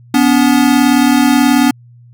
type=tone pair together; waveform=square; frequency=246.9 / 285.4 Hz; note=B3 / D4; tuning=0 / -49 cents; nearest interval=minor third; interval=251 cents; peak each=-11 dBFS; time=0.14-1.71 s; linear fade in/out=5 ms; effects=added 120 Hz sine -38 dBFS peak until 2.13 s